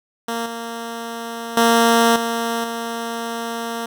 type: tone with level steps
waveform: 10% pulse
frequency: 231.2 Hz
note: A#3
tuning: 14 cents flat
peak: -14 / -19 / -4 / -12 / -16 dBFS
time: 0.28-3.86 s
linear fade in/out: 5 ms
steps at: 0.46 / 1.57 / 2.16 / 2.64 s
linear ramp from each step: 2 ms
effects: none